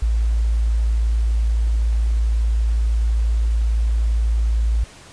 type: tone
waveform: sine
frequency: 55.9 Hz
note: A1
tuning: 28 cents sharp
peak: -15 dBFS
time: 0.02-4.84 s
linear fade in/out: 5 ms
effects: pink hiss -43 dBFS RMS until 5.12 s + resampled to 22050 Hz